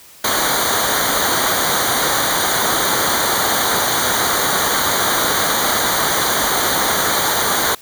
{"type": "noise with comb filter", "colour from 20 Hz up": "pink", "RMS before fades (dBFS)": -17, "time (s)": [0.24, 7.75], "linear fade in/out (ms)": 5, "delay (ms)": 0.38, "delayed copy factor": -0.95, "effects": ["white hiss -43 dBFS RMS until 7.81 s"]}